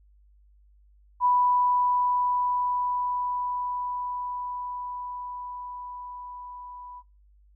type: tone with level ramp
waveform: sine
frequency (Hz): 987.8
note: B5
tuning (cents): 0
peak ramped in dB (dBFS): -18 to -40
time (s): 1.2-7.03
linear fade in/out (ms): 50
effects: noise-tail reverb RT60 0.3 s tail -21 dB re dry + added 50 Hz sine -55 dBFS peak until 7.55 s